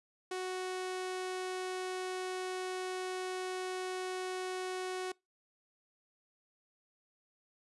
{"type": "tone", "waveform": "sawtooth", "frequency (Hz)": 370, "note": "F#4", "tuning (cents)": 0, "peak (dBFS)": -32, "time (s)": [0.31, 5.12], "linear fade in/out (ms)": 5, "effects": ["noise-tail reverb RT60 0.2 s tail -24 dB re dry", "resampled to 24000 Hz"]}